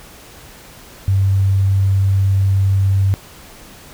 sine tone, 97.2 Hz, G2, 14 cents flat, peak -11 dBFS, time 1.08-3.14 s, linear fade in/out 0 ms, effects pink hiss -40 dBFS RMS until 3.93 s

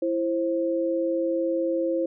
sine tone pair together, 333.1 / 528.8 Hz, E4 / C5, +18 / +18 cents, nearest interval minor sixth, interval 800 cents, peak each -25 dBFS, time 0.02-2.06 s, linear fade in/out 5 ms, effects none

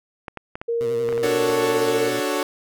clicks, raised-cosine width 0.5 ms, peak -17 dBFS, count 9, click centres 0.282 / 0.373 / 0.555 / 0.615 / 1.089 / 1.126 / 1.178 / 1.262 / 1.5 s
sine tone with pitch glide, 466.2 to 455.3 Hz, A#4 to A#4, 0 to -41 cents, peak -20 dBFS, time 0.68-2.09 s, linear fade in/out 10 ms, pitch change -41 cents, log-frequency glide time 1.35-1.74 s
15% pulse tone with vibrato, 121.8 Hz, B2, 24 cents flat, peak -26 dBFS, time 0.81-2.2 s, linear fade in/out 0 ms, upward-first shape sine, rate 11 Hz, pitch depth 100 cents each way
sawtooth chord, D major seventh, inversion none, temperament equal, 293.7 / 370 / 440 / 554.4 Hz, D4 / F#4 / A4 / C#5, 0 / 0 / 0 / 0 cents, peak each -23 dBFS, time 1.23-2.43 s, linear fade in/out 2 ms
effects none

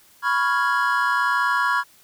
triangle chord, C# dominant seventh, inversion third, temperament equal, 987.8 / 1108.7 / 1396.9 / 1661.2 Hz, B5 / C#6 / E#6 / G#6, 0 / 0 / 0 / 0 cents, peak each -22 dBFS, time 0.22-1.84 s, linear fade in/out 50 ms, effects white hiss -54 dBFS RMS until 2.03 s

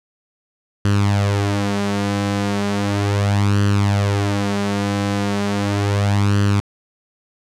sawtooth tone with flanger, 101.1 Hz, G#2, 46 cents flat, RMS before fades -18 dBFS, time 0.85-6.6 s, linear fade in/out 0 ms, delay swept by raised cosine 0.66 to 6.06 ms, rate 0.36 Hz, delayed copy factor +0.65, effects low-pass 8000 Hz 12 dB/octave

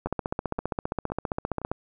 two click trains, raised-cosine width 1 ms, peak -13 / -23 dBFS, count 26 / 4, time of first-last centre 0.06-1.716 / 0.07-1.616 s, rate 15.1 / 1.94 Hz, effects none

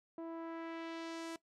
sawtooth tone with low-pass filter sweep, 329.6 Hz, E4, in tune, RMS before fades -44 dBFS, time 0.18-1.36 s, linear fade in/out 2 ms, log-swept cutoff 700 to 9900 Hz, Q 1, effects noise-tail reverb RT60 0.1 s tail -18 dB re dry

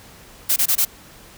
blue noise bursts, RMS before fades -17 dBFS, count 4, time 0.49-0.851 s, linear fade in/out 10 ms, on 73 ms, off 23 ms, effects pink hiss -45 dBFS RMS until 1.37 s

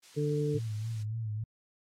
blue noise, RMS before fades -48 dBFS, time 0.02-1.04 s, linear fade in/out 20 ms
harmonic tone, 148 Hz, D3, 14 cents sharp, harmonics 1 / 2 / 3, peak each -30 / -36 / -31 dBFS, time 0.16-0.59 s, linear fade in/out 20 ms
sine tone with vibrato, 110 Hz, A2, in tune, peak -32 dBFS, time 0.54-1.44 s, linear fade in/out 5 ms, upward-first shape sine, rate 3.5 Hz, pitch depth 67 cents each way
effects low-pass 6000 Hz 12 dB/octave + AAC 48 kbps

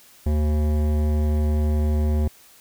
sine tone with hard clipping, 75.5 Hz, D2, 48 cents sharp, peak -20 dBFS, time 0.26-2.28 s, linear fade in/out 5 ms, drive 15 dB, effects white hiss -51 dBFS RMS until 2.6 s

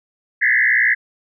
sine tone with frequency modulation, 1864.7 Hz, A#6, in tune, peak -12 dBFS, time 0.41-0.95 s, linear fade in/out 20 ms, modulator 60.7 Hz, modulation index 3.7, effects none

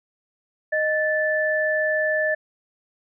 sine tone pair together, 620 / 1753.6 Hz, D#5 / A6, -6 / -6 cents, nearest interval octave + tritone, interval 1800 cents, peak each -22 dBFS, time 0.72-2.35 s, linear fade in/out 10 ms, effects none

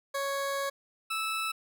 20% pulse tone pair in turn, 554.4 / 1311.4 Hz, C#5 / E6, 0 / -9 cents, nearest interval octave + minor third, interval 1491 cents, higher second, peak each -25 dBFS, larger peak neither, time 0.14-0.7 / 1.1-1.52 s, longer first, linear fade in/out 10 ms, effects none

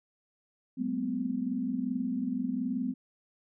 sine tone cluster, 189.1 / 213.5 / 232 / 254.6 Hz, F#3 / G#3 / A#3 / C4, +38 / +48 / -8 / -47 cents, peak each -37 / -37 / -38 / -31 dBFS, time 0.77-2.94 s, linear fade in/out 20 ms, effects none

